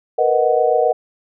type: chord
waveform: sine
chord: B major seventh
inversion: third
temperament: equal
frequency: 466.2 / 493.9 / 622.3 / 740 Hz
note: A#4 / B4 / D#5 / F#5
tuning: 0 / 0 / 0 / 0 cents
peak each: -18 dBFS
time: 0.18-0.93 s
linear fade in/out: 10 ms
effects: none